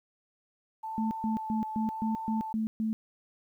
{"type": "tone with vibrato", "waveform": "sine", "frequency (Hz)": 880, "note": "A5", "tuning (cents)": 0, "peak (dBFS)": -34, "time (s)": [0.83, 2.53], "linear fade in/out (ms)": 10, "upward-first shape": "sine", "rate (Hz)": 0.92, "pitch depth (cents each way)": 19}
{"type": "tone bursts", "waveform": "sine", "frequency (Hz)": 220, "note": "A3", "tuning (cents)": 0, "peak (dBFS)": -27, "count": 8, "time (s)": [0.98, 2.93], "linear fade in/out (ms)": 0, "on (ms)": 130, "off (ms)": 130}
{"effects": ["11-bit"]}